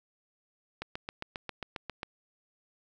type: click train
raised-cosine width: 0.3 ms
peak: -20 dBFS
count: 10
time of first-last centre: 0.82-2.031 s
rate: 7.43 Hz
effects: none